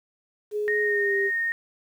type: tone with pitch glide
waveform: sine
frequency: 419.1 to 396.7 Hz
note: G#4 to G4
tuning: +16 to +21 cents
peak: -24 dBFS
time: 0.51-1.31 s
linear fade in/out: 50 ms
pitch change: -95 cents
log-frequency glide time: 0.82-1.15 s
type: tone with vibrato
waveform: sine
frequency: 1853 Hz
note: A#6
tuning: 11 cents flat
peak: -23 dBFS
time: 0.68-1.52 s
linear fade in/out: 0 ms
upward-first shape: sine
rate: 2.4 Hz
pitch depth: 9 cents each way
effects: 9-bit